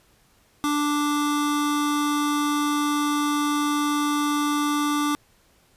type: tone pair together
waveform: square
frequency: 293.7 / 1174.7 Hz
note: D4 / D6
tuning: 0 / 0 cents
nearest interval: 2 octaves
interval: 2400 cents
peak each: -23 / -27 dBFS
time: 0.64-5.15 s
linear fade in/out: 0 ms
effects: pink hiss -60 dBFS RMS until 5.76 s + resampled to 32000 Hz